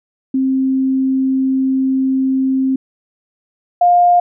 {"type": "tone pair in turn", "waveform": "sine", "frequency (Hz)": [264.4, 705.9], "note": ["C4", "F5"], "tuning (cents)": [18, 18], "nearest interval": "octave + perfect fourth", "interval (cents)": 1700, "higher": "second", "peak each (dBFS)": [-12, -7], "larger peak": "second", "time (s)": [[0.34, 2.76], [3.81, 4.2]], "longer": "first", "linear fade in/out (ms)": 5, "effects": []}